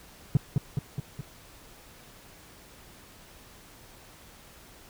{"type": "tone with echo", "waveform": "triangle", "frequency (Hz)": 139, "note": "C#3", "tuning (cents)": 5, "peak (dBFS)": -13, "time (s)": [0.35, 0.37], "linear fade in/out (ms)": 2, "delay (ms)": 210, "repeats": 4, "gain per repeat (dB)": -4, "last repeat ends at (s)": 1.21, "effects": ["tanh soft clip ceiling -11 dBFS", "pink hiss -52 dBFS RMS until 4.89 s"]}